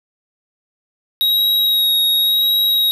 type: tone with vibrato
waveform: square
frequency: 3800 Hz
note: A#7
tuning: 33 cents sharp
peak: -13 dBFS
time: 1.21-2.91 s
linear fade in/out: 0 ms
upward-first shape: sine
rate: 0.91 Hz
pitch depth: 16 cents each way
effects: none